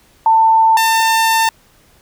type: tone pair in turn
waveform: sine / sawtooth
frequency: 893 / 897.9 Hz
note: A5 / A5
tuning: +25 / +35 cents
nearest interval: unison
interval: 10 cents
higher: second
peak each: -7 dBFS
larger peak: neither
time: 0.26-0.77 / 0.77-1.49 s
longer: second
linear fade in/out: 2 ms
effects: pink hiss -51 dBFS RMS until 2.01 s